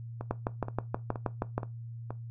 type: two click trains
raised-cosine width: 1 ms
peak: -23 / -15 dBFS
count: 5 / 9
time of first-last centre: 0.21-2.106 / 0.31-1.58 s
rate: 2.11 / 6.3 Hz
effects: noise-tail reverb RT60 0.2 s tail -17 dB re dry + added 116 Hz sine -39 dBFS peak until 2.3 s